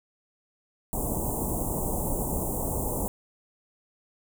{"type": "band-stop noise", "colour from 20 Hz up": "pink", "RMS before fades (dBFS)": -29, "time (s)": [0.93, 3.08], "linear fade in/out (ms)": 0, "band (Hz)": [950, 7600], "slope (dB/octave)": 48, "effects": []}